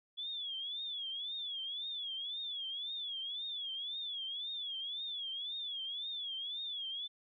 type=tone with vibrato; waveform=sine; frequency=3400 Hz; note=G#7; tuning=40 cents sharp; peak=-38 dBFS; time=0.17-7.08 s; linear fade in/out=20 ms; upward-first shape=triangle; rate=1.9 Hz; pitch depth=160 cents each way; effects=none